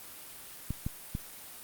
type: clicks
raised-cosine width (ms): 5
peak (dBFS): -20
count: 3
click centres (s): 0.706 / 0.865 / 1.151
effects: white hiss -47 dBFS RMS until 1.63 s + Opus 32 kbps